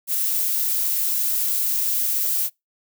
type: noise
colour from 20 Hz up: violet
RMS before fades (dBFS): -22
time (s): 0.07-2.5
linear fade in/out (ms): 50
effects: noise-tail reverb RT60 0.2 s tail -26 dB re dry